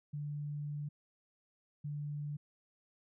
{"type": "tone bursts at uneven times", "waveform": "sine", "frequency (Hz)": 146.83, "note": "D3", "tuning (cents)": 0, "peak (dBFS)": -37, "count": 2, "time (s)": [[0.13, 0.89], [1.84, 2.37]], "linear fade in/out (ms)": 10, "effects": []}